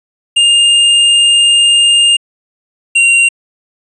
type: tone pair in turn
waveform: square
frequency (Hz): 2816 / 2763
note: F7 / F7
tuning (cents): +14 / -19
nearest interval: unison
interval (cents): 33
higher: first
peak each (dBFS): -6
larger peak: neither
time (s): 0.36-2.17 / 2.95-3.29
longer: first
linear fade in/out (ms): 10
effects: resampled to 24000 Hz